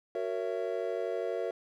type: chord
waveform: triangle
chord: F# dominant seventh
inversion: none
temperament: just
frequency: 370 / 462.5 / 555 / 666 Hz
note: F#4 / A#4 / C#5 / E5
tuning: 0 / -14 / +2 / +18 cents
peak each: -35 / -33 / -36 / -35 dBFS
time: 0.15-1.51 s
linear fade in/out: 2 ms
effects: none